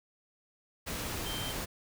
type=tone in noise; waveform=sine; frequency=3136 Hz; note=G7; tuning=in tune; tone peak=-39 dBFS; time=1.25-1.53 s; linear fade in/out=20 ms; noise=pink; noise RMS=-37 dBFS; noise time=0.86-1.66 s; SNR=-5 dB; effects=none